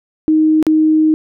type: tone with dropouts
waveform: sine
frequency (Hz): 312.2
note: D#4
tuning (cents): +6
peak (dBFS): -8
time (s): 0.28-1.14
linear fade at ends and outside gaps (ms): 0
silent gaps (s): 0.627-0.667
effects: none